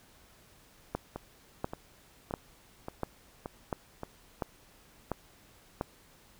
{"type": "two click trains", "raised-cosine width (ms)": 1, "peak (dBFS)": [-17, -23], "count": [8, 6], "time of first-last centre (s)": [[0.95, 5.811], [1.16, 4.034]], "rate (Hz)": [1.44, 1.74], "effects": ["pink hiss -60 dBFS RMS until 6.39 s"]}